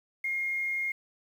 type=tone; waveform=sine; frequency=2136 Hz; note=C7; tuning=35 cents sharp; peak=-28 dBFS; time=0.24-0.92 s; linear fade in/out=5 ms; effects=9-bit